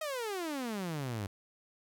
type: exponential sweep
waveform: sawtooth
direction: down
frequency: 642 to 94.9 Hz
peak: -31 dBFS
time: 0.01-1.27 s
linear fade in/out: 5 ms
effects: none